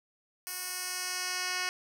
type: tone with band-pass filter sweep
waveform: 10% pulse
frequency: 365 Hz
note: F#4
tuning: 24 cents flat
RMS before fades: -35 dBFS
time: 0.47-1.69 s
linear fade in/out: 0 ms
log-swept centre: 12000 to 3900 Hz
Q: 0.88
effects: none